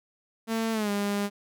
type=tone with pitch glide; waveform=sawtooth; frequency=225.1 to 202.9 Hz; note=A3 to G#3; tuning=+40 to -40 cents; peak=-22 dBFS; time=0.47-1.3 s; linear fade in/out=50 ms; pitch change=-180 cents; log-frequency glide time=0.72-0.9 s; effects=none